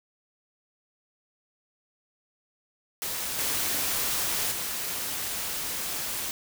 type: noise with level steps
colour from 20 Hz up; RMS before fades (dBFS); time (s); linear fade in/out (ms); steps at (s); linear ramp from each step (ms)
white; -32 / -28 / -32; 3.02-6.31; 0; 3.38 / 4.51; 10
effects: none